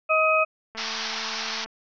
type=harmonic tone; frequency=631 Hz; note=D#5; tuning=24 cents sharp; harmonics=1 / 2 / 4; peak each=-22 / -22 / -22 dBFS; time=0.09-0.45 s; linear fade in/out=20 ms
type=click train; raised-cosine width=0.5 ms; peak=-26 dBFS; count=203; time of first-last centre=0.75-1.66 s; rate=222 Hz
type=band-pass noise; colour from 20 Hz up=white; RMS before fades=-31 dBFS; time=0.77-1.65 s; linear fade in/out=10 ms; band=730 to 5800 Hz; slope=96 dB/octave
effects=none